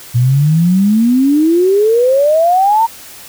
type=exponential sweep; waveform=sine; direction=up; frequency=117.4 to 932.3 Hz; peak=-7 dBFS; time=0.14-2.87 s; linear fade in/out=20 ms; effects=white hiss -34 dBFS RMS until 3.28 s